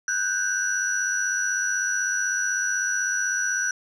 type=tone cluster; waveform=sine; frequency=1481 / 1577 / 5870 Hz; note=F#6 / G6 / F#8; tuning=+1 / +10 / -15 cents; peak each=-26 dBFS; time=0.08-3.71 s; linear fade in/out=2 ms; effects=tanh soft clip ceiling -15 dBFS